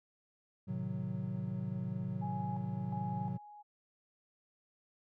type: chord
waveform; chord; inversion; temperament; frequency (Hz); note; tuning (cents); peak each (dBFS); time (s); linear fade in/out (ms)
triangle; A diminished seventh; none; equal; 110 / 130.81 / 155.56 / 185; A2 / C3 / Eb3 / Gb3; 0 / 0 / 0 / 0; -40 / -39 / -42 / -37; 0.67-3.38; 20
type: tone with tremolo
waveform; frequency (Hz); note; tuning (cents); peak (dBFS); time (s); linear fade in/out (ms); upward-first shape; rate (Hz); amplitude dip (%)
sine; 833; G#5; +5; -40; 2.21-3.63; 20; square; 1.4; 70
effects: none